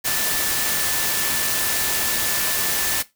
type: tone in noise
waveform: sine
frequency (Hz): 1755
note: A6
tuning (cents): -5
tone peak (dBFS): -31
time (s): 0.04-3.03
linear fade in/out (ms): 20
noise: white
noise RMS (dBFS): -22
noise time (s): 0.04-3.03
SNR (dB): -12
effects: noise-tail reverb RT60 0.2 s tail -17 dB re dry